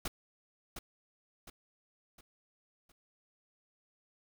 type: noise with echo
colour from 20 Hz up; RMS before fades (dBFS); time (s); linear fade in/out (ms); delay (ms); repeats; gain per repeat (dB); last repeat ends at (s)
pink; -36; 0.05-0.08; 5; 710; 4; -7; 2.92
effects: none